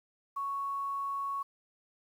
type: tone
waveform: sine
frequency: 1110 Hz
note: C#6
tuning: 2 cents sharp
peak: -32 dBFS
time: 0.36-1.43 s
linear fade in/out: 10 ms
effects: 10-bit